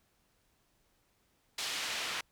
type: noise with band-pass filter sweep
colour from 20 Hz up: pink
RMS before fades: -37 dBFS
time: 1.58-2.21 s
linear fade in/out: 5 ms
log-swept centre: 4100 to 2500 Hz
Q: 0.85
effects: pink hiss -73 dBFS RMS until 2.31 s